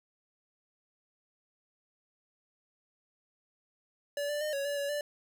square tone with pitch steps, 575 / 588 / 608 / 557 / 574 / 566 / 586 Hz, D5 / D5 / D#5 / C#5 / D5 / C#5 / D5, -37 / +2 / -40 / +8 / -40 / +36 / -4 cents, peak -32 dBFS, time 4.17-5.01 s, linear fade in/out 2 ms, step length 120 ms, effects none

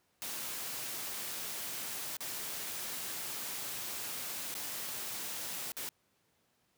white noise with dropouts, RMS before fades -40 dBFS, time 0.22-5.89 s, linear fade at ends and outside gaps 0 ms, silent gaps 2.168-2.206 / 4.541-4.551 / 5.719-5.768 s, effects pink hiss -74 dBFS RMS until 6.77 s + high-pass 100 Hz 12 dB/octave

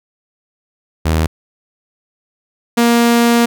sawtooth tone pair in turn, 79.7 / 235.5 Hz, D#2 / A#3, +42 / +18 cents, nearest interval octave + perfect fifth, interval 1876 cents, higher second, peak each -8 / -5 dBFS, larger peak second, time 1.05-1.27 / 2.77-3.46 s, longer second, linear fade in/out 10 ms, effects none

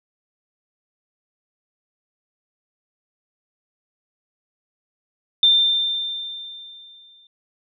sine tone with exponential decay, 3586 Hz, A7, 32 cents sharp, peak -10 dBFS, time 5.43-7.27 s, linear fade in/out 2 ms, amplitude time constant 400 ms, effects none

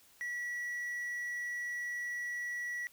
triangle tone, 1939 Hz, B6, 32 cents flat, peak -34 dBFS, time 0.21-2.87 s, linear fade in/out 0 ms, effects white hiss -63 dBFS RMS until 2.92 s

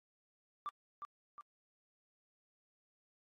sine tone with echo, 1174.7 Hz, D6, in tune, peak -36 dBFS, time 0.66-0.69 s, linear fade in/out 0 ms, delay 360 ms, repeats 2, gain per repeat -6 dB, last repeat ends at 1.41 s, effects tanh soft clip ceiling -35 dBFS + AAC 32 kbps

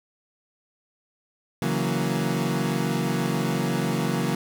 30% pulse chord, F# dominant seventh, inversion second, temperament equal, 138.59 / 164.81 / 185 / 233.1 Hz, C#3 / E3 / F#3 / A#3, 0 / 0 / 0 / 0 cents, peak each -26 dBFS, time 1.62-4.35 s, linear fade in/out 2 ms, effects none

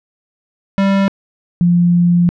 square / sine tone pair in turn, 196 / 174.17 Hz, G3 / F3, 0 / -4 cents, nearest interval major second, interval 204 cents, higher first, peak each -11 / -8 dBFS, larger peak second, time 0.78-1.08 / 1.61-2.29 s, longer second, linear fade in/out 0 ms, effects low-pass 3000 Hz 12 dB/octave

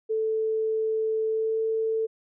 sine tone with pitch glide, 440 to 444.3 Hz, A4 to A4, 0 to +17 cents, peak -23 dBFS, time 0.09-2.07 s, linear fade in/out 20 ms, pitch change +17 cents, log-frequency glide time 1.27-1.59 s, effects none

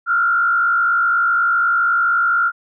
sine tone with frequency modulation, 1390 Hz, F6, 9 cents flat, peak -13 dBFS, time 0.06-2.52 s, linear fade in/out 50 ms, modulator 55.9 Hz, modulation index 0.87, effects none

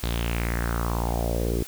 sawtooth tone with low-pass filter sweep, 58.1 Hz, A#1, 5 cents flat, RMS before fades -26 dBFS, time 0.03-1.63 s, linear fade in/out 5 ms, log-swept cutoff 4100 to 370 Hz, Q 3.8, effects white hiss -41 dBFS RMS until 1.67 s

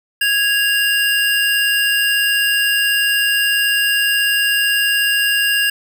square tone pair together, 1652.7 / 2794 Hz, G#6 / F7, -9 / 0 cents, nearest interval major sixth, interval 909 cents, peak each -17 dBFS, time 0.21-5.7 s, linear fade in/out 5 ms, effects none

